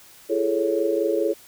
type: chord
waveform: sine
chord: A major seventh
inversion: second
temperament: equal with one note detuned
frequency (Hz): 337.3 / 415.3 / 440 / 554.4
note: E4 / G#4 / A4 / C#5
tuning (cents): +40 / 0 / 0 / 0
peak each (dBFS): -25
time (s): 0.29-1.34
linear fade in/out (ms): 20
effects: white hiss -49 dBFS RMS until 1.47 s